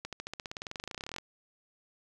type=accelerating click train; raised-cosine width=0.2 ms; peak=-21 dBFS; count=27; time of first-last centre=0.05-1.184 s; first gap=77 ms; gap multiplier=0.95; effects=none